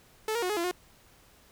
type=tone with pitch steps; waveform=sawtooth; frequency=435.7 / 469.7 / 363.3 / 421.1 / 340.9 / 359.7 Hz; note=A4 / A#4 / F#4 / G#4 / F4 / F#4; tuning=-17 / +13 / -32 / +24 / -42 / -49 cents; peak=-24 dBFS; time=0.28-0.712 s; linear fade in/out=2 ms; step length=72 ms; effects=pink hiss -59 dBFS RMS until 1.51 s